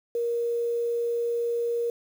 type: tone with quantisation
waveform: sine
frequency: 471.2 Hz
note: A#4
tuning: 19 cents sharp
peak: -24 dBFS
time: 0.15-1.9 s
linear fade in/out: 2 ms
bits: 8
effects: none